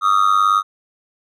triangle tone with amplitude modulation, 1244.5 Hz, D#6, in tune, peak -6 dBFS, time 0.01-0.63 s, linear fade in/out 50 ms, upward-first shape sine, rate 99 Hz, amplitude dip 95%, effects none

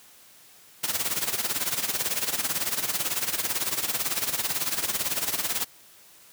white noise with tremolo, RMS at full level -25 dBFS, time 0.83-5.65 s, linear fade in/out 10 ms, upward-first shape sine, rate 18 Hz, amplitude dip 75%, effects white hiss -53 dBFS RMS until 6.32 s + high-pass 80 Hz 12 dB/octave

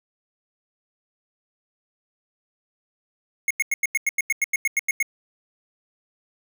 square tone bursts, 2167 Hz, C#7, 40 cents flat, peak -19 dBFS, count 14, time 3.48-5.027 s, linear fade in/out 2 ms, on 26 ms, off 91 ms, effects none

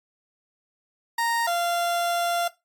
30% pulse tone pair in turn, 930 / 691.3 Hz, A#5 / F5, -4 / -18 cents, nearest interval perfect fourth, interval 514 cents, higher first, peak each -20 dBFS, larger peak neither, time 1.18-1.47 / 1.47-2.48 s, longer second, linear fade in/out 5 ms, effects noise-tail reverb RT60 0.2 s tail -17 dB re dry + AAC 64 kbps

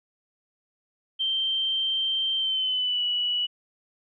sine tone with pitch glide, 3136 to 2943 Hz, G7 to F#7, 0 to -10 cents, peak -23 dBFS, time 1.19-3.47 s, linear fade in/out 20 ms, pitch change -110 cents, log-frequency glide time 2.37-3.03 s, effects none

